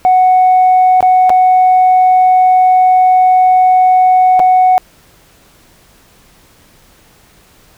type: tone with dropouts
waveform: sine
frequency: 740 Hz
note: F#5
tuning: in tune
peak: -3 dBFS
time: 0.05-4.78 s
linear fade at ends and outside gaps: 0 ms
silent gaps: 1.006-1.027 / 1.295-1.302 / 4.394-4.4 s
effects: tanh soft clip ceiling -2 dBFS + pink hiss -46 dBFS RMS until 7.77 s